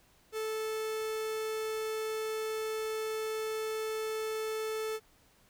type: tone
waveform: 45% pulse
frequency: 437.6 Hz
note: A4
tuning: 9 cents flat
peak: -33 dBFS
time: 0.32-5 s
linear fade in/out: 50 ms
effects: pink hiss -65 dBFS RMS until 5.49 s